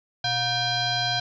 sine tone with frequency modulation, 2386 Hz, D7, 27 cents sharp, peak -22 dBFS, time 0.24-1.2 s, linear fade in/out 5 ms, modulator 836 Hz, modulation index 2.8, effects none

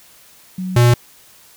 sine / square tone pair in turn, 185 / 120.57 Hz, F#3 / B2, 0 / -41 cents, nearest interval perfect fifth, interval 741 cents, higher first, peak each -21 / -9 dBFS, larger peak second, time 0.58-0.76 / 0.76-0.94 s, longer neither, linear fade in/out 5 ms, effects white hiss -47 dBFS RMS until 1.56 s

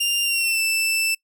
sawtooth tone with pitch glide, 2794 to 2654 Hz, F7 to E7, 0 to +11 cents, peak -16 dBFS, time 0-1.15 s, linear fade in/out 10 ms, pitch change -89 cents, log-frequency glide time 0.23-0.61 s, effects noise-tail reverb RT60 0.1 s tail -25 dB re dry

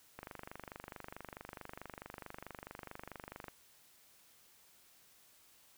click train, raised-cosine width 0.5 ms, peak -30 dBFS, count 82, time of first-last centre 0.19-3.483 s, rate 24.6 Hz, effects white hiss -65 dBFS RMS until 5.77 s

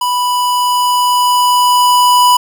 square tone with level ramp, 987.8 Hz, B5, in tune, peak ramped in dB -13 to -6 dBFS, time 0.01-2.37 s, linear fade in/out 5 ms, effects 8-bit

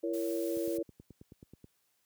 sine chord, A# diminished, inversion second, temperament just, 335.6 / 466.2 / 559.4 Hz, E4 / A#4 / C#5, +31 / 0 / +16 cents, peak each -33 / -37 / -37 dBFS, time 0.03-0.83 s, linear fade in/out 10 ms
blue noise, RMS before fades -47 dBFS, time 0.13-0.78 s, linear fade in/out 10 ms
click train, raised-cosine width 3 ms, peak -37 dBFS, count 11, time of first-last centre 0.57-1.643 s, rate 9.32 Hz
effects white hiss -75 dBFS RMS until 2.05 s + high-pass 60 Hz 12 dB/octave

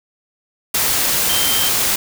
sine tone in noise, 3136 Hz, G7, in tune, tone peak -21 dBFS, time 1.29-1.69 s, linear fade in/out 5 ms, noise white, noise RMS -17 dBFS, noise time 0.74-1.96 s, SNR -7 dB, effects none

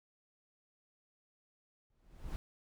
brown noise with exponential growth, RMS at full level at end -37 dBFS, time 1.9-2.36 s, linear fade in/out 0 ms, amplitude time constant 98 ms, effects none

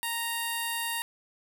5% pulse tone with notch filter, 930 Hz, A#5, 4 cents flat, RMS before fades -32 dBFS, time 0.03-1.02 s, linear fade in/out 0 ms, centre 6100 Hz, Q 0.8, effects none

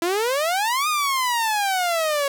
sawtooth exponential two-way sweep, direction up then down, 329.6 to 1247 to 552 Hz, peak -16 dBFS, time 0.02-2.28 s, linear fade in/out 2 ms, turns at 0.88 s, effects none

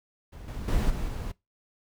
brown noise with level steps, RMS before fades -42 / -35 / -25 / -31 / -33 dBFS, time 0.32-1.32 s, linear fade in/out 10 ms, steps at 0.48 / 0.68 / 0.9 / 1.08 s, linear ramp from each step 2 ms, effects noise-tail reverb RT60 0.2 s tail -21 dB re dry

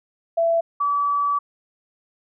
sine tone pair in turn, 668 / 1148.4 Hz, E5 / D6, +23 / -39 cents, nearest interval major sixth, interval 938 cents, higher second, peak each -16 / -18 dBFS, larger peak first, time 0.37-0.61 / 0.8-1.39 s, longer second, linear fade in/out 10 ms, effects none

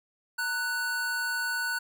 square tone pair together, 919.5 / 1482 Hz, A#5 / F#6, -24 / +2 cents, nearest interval minor sixth, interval 826 cents, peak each -40 / -29 dBFS, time 0.38-1.79 s, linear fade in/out 10 ms, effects none

